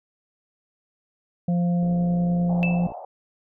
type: harmonic tone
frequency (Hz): 174.61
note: F3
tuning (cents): 0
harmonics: 1 / 3 / 4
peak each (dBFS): -19 / -34 / -36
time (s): 1.48-2.87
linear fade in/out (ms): 5
type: click train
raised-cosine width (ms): 2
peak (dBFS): -27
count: 68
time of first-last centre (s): 1.83-2.919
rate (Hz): 61.5
type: band-pass noise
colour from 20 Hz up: white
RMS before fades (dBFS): -36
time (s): 2.49-3.05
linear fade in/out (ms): 5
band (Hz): 610 to 790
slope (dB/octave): 48
type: tone with exponential decay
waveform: sine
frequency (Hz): 2637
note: E7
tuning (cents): 0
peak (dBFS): -22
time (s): 2.63-2.94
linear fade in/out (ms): 0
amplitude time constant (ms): 67
effects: none